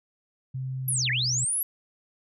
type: tone with pitch glide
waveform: sine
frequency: 130.81 to 125.41 Hz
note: C3 to B2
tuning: 0 to +27 cents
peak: -29 dBFS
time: 0.54-1.45 s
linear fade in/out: 10 ms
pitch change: -73 cents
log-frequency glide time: 0.82-1.15 s
type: linear two-way sweep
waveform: sine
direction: down then up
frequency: 11700 to 1661.2 to 11700 Hz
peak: -24 dBFS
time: 0.88-1.63 s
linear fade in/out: 2 ms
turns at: 1.1 s
effects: none